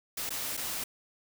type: noise with dropouts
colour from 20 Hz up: white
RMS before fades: -35 dBFS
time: 0.17-0.84 s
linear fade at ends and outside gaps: 5 ms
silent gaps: 0.294-0.304 / 0.569-0.574 s
effects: none